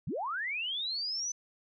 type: linear sweep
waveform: sine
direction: up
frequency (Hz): 95 to 6100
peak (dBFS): -32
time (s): 0.07-1.32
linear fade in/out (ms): 5
effects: none